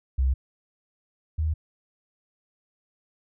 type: tone pair in turn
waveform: sine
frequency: 65.41 / 78.35 Hz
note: C2 / D#2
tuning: 0 / +13 cents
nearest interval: minor third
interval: 313 cents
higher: second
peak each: -19 / -22 dBFS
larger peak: first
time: 0.18-0.34 / 1.38-1.54 s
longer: neither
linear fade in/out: 10 ms
effects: none